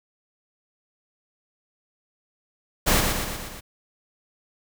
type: noise with echo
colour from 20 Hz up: pink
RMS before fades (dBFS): -19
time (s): 2.86-3.01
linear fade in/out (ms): 20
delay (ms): 120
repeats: 5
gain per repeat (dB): -4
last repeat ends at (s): 3.61
effects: none